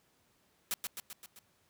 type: noise with echo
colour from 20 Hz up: white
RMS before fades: -34 dBFS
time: 0.71-0.74 s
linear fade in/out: 0 ms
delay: 130 ms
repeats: 5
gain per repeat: -4 dB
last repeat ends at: 1.39 s
effects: pink hiss -71 dBFS RMS until 1.69 s + high-pass 80 Hz 12 dB/octave